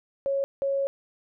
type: tone bursts at uneven times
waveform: sine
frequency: 551 Hz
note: C#5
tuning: 11 cents flat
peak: -23 dBFS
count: 2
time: 0.26-0.44 / 0.62-0.87 s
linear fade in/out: 0 ms
effects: none